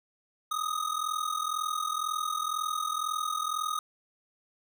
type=ring-modulated tone; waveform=square; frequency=1244.5 Hz; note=D#6; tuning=in tune; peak=-27 dBFS; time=0.51-3.79 s; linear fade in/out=2 ms; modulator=21 Hz; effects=none

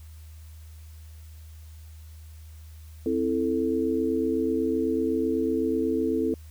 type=chord; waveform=sine; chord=A minor; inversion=first; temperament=equal; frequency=261.6 / 329.6 / 440 Hz; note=C4 / E4 / A4; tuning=0 / 0 / 0 cents; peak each=-27 dBFS; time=3.06-6.34 s; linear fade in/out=2 ms; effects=added 78 Hz sine -42 dBFS peak until 6.5 s + white hiss -58 dBFS RMS until 6.5 s

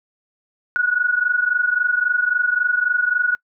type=tone pair together; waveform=sine; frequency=1456.3 / 1480 Hz; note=F#6 / F#6; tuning=-28 / 0 cents; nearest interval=unison; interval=28 cents; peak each=-18 / -20 dBFS; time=0.76-3.35 s; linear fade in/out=0 ms; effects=noise-tail reverb RT60 0.1 s tail -25 dB re dry

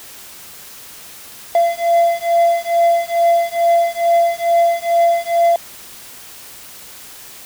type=beating tone pair; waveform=triangle; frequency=681 / 683.3 Hz; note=F5 / F5; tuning=-44 / -38 cents; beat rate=2.3 Hz; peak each=-13 dBFS; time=1.55-5.56 s; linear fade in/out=2 ms; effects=white hiss -37 dBFS RMS until 7.45 s

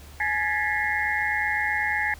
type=tone cluster; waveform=sine; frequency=842 / 1665 / 1773 / 1953 / 2129 Hz; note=G#5 / G#6 / A6 / B6 / C7; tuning=+24 / +4 / +13 / -20 / +30 cents; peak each=-29 dBFS; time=0.2-2.14 s; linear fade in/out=2 ms; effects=added 74 Hz sine -44 dBFS peak until 2.19 s + pink hiss -49 dBFS RMS until 2.19 s

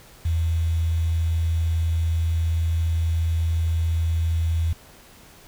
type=tone with quantisation; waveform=sine; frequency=82.41 Hz; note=E2; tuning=in tune; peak=-19 dBFS; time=0.25-4.73 s; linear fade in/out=5 ms; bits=7; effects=pink hiss -49 dBFS RMS until 5.47 s

